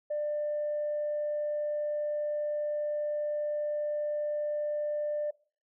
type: tone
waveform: sine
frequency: 595 Hz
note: D5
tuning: 22 cents sharp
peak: -28 dBFS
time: 0.1-5.31 s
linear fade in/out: 10 ms
effects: noise-tail reverb RT60 0.4 s tail -20 dB re dry + tanh soft clip ceiling -25 dBFS